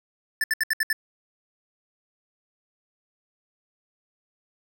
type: tone bursts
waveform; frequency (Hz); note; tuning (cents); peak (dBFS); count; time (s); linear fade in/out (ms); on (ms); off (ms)
square; 1760; A6; 0; -21; 6; 0.41-0.929; 2; 29; 69
effects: none